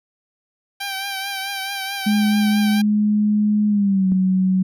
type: tone with vibrato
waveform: 10% pulse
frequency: 784 Hz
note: G5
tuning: in tune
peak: -16 dBFS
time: 0.8-2.82 s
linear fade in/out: 10 ms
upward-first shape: triangle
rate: 4.6 Hz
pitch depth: 45 cents each way
type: tone with pitch glide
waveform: sine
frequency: 210 to 187.09 Hz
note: G#3 to F#3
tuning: +19 to +19 cents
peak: -14 dBFS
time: 2.06-4.63 s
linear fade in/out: 10 ms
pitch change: -200 cents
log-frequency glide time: 3.68-4.08 s
type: tone with exponential decay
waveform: sine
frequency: 210 Hz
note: G#3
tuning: 19 cents sharp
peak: -19 dBFS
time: 4.12-4.2 s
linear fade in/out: 0 ms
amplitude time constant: 16 ms
effects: none